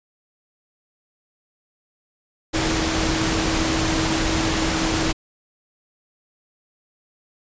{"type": "tone in noise", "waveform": "sine", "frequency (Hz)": 321.8, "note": "E4", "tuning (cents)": -42, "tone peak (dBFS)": -24, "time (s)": [2.53, 5.13], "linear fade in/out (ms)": 20, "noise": "pink", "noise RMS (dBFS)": -22, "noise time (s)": [2.53, 5.13], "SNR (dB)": -5, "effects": ["resampled to 16000 Hz"]}